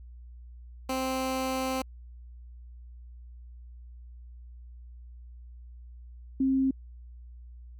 15% pulse / sine tone pair in turn, 261.6 / 266.3 Hz, C4 / C4, 0 / +31 cents, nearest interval unison, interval 31 cents, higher second, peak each -22 dBFS, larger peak neither, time 0.89-1.82 / 6.4-6.71 s, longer first, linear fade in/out 5 ms, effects added 60 Hz sine -44 dBFS peak until 7.79 s

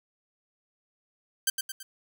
5% pulse tone with echo, 1560 Hz, G6, 9 cents flat, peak -11 dBFS, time 1.47-1.5 s, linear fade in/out 5 ms, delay 110 ms, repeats 3, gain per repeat -6 dB, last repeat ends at 1.83 s, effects none

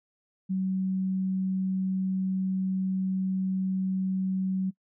sine tone, 188.8 Hz, F#3, 35 cents sharp, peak -25 dBFS, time 0.49-4.71 s, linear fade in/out 20 ms, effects noise-tail reverb RT60 0.1 s tail -23 dB re dry

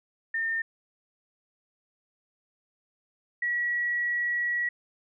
sine tone pair in turn, 1815 / 1925.7 Hz, A#6 / B6, -47 / -44 cents, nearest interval minor second, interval 103 cents, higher second, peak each -26 / -25 dBFS, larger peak second, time 0.34-0.62 / 3.42-4.69 s, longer second, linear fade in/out 5 ms, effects none

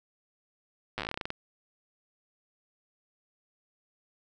slowing click train, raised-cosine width 0.3 ms, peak -17 dBFS, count 15, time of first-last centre 0.98-1.304 s, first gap 8 ms, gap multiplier 1.15, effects none

